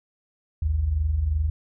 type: tone pair together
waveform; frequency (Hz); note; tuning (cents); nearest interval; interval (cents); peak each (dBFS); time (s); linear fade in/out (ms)
sine; 54.89 / 77.7; A1 / D#2; -3 / -2; tritone; 601; -28 / -21; 0.62-1.5; 5
effects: none